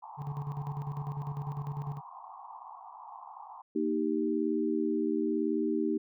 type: band-pass noise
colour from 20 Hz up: white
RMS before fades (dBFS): -47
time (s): 0.02-3.62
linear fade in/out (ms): 10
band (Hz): 740 to 1100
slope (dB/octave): 96
type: tone with tremolo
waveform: triangle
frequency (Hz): 143.5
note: D3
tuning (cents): -40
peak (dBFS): -30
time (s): 0.17-2.01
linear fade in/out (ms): 50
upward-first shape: square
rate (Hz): 10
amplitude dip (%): 60
type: chord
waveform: sine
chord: Eb major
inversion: second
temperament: equal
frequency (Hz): 233.1 / 311.1 / 392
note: Bb3 / Eb4 / G4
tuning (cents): 0 / 0 / 0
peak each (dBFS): -33 / -30 / -32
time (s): 3.75-5.98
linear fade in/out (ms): 10
effects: none